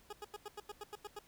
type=tone bursts; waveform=20% pulse; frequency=415.3 Hz; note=G#4; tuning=in tune; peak=-38 dBFS; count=10; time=0.1-1.191 s; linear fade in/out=5 ms; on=29 ms; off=89 ms; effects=pink hiss -65 dBFS RMS until 1.27 s